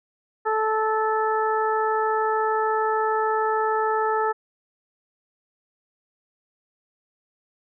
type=harmonic tone; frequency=436.7 Hz; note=A4; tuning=13 cents flat; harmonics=1 / 2 / 3 / 4; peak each=-24 / -24 / -26 / -32 dBFS; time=0.45-4.33 s; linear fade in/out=20 ms; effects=none